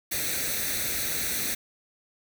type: noise with comb filter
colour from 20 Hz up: white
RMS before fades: -29 dBFS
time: 0.11-1.55 s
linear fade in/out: 10 ms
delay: 0.49 ms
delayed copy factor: +0.7
effects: none